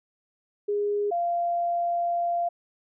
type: tone pair in turn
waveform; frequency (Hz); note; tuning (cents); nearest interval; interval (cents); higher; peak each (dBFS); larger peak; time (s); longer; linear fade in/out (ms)
sine; 411.2 / 691.6; G#4 / F5; -17 / -17; major sixth; 900; second; -23; neither; 0.68-1.11 / 1.11-2.49; second; 10
effects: none